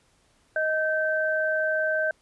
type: tone pair together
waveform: sine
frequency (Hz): 626.5 / 1552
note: D#5 / G6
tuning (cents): +12 / -18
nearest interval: octave + major third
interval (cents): 1570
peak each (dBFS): -25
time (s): 0.56-2.11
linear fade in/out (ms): 2
effects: pink hiss -64 dBFS RMS until 2.21 s + resampled to 24000 Hz

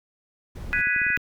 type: noise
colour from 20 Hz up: brown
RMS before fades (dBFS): -35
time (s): 0.55-0.82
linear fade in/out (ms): 10
type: clicks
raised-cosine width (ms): 3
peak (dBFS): -27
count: 8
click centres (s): 0.709 / 0.791 / 0.871 / 0.963 / 1.017 / 1.066 / 1.103 / 1.174
type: chord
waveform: sine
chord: G# minor seventh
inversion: third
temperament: equal with one note detuned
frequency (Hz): 1480 / 1667 / 1975.5 / 2489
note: F#6 / G#6 / B6 / D#7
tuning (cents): 0 / +6 / 0 / 0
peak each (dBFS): -26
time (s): 0.73-1.17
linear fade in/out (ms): 0
effects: none

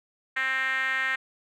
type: tone with band-pass filter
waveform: 5% pulse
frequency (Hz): 263.6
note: C4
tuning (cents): +13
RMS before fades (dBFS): -27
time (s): 0.36-1.16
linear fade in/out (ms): 10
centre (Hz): 1800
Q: 4.5
effects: none

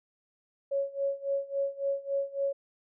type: tone with tremolo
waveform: sine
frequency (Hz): 554.4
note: C#5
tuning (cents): 0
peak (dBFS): -25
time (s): 0.71-2.53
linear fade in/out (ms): 10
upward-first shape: sine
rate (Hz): 3.6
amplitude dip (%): 90
effects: none

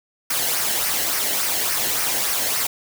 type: noise with flanger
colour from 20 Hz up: white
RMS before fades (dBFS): -22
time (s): 0.3-2.67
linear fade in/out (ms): 5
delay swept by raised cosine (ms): 0.26 to 0.86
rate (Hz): 3.5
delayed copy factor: -0.5
effects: none

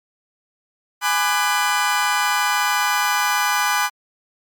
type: chord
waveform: 30% pulse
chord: G# half-diminished seventh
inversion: none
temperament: just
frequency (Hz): 830.6 / 996.7 / 1196.1 / 1495.1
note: G#5 / B5 / D6 / F#6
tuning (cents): 0 / +16 / +31 / +18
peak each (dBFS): -20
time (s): 1.01-3.9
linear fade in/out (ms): 50
effects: MP3 96 kbps

